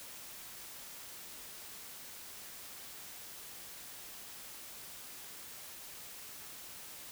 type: silence
effects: white hiss -49 dBFS RMS until 7.11 s